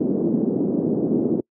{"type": "band-pass noise", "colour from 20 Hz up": "pink", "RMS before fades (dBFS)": -21, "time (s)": [0, 1.41], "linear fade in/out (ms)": 10, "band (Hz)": [210, 390], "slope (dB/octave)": 24, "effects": ["noise-tail reverb RT60 0.1 s tail -26 dB re dry"]}